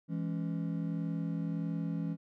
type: chord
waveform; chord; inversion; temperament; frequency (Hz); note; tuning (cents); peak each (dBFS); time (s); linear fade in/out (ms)
triangle; C# minor; first; just; 166.31 / 207.9 / 277.2; E3 / G#3 / C#4; +16 / +2 / 0; -32 / -38 / -37; 0.08-2.17; 50
effects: none